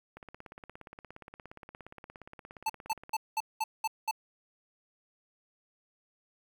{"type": "click train", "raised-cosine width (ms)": 0.5, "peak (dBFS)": -31, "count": 51, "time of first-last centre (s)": [0.17, 3.094], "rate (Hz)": 17.1}
{"type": "tone bursts", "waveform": "square", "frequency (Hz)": 880, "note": "A5", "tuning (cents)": 0, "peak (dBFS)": -29, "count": 7, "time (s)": [2.66, 4.112], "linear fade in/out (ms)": 5, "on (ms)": 36, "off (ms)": 200}
{"effects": ["10-bit"]}